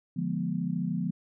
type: chord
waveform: sine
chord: D diminished seventh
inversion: none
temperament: equal with one note detuned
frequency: 146.83 / 174.61 / 207.7 / 242.7 Hz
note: D3 / F3 / Ab3 / Cb4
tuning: 0 / 0 / 0 / -30 cents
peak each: -36 / -30 / -35 / -34 dBFS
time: 0.16-1.11 s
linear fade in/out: 10 ms
effects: none